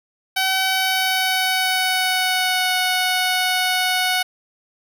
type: tone with pitch glide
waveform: 10% pulse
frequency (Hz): 760 to 737.5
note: F#5 to F#5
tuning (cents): +46 to -6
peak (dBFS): -9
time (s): 0.36-4.23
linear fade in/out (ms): 10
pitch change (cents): -52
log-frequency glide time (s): 0.63-2.74
effects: none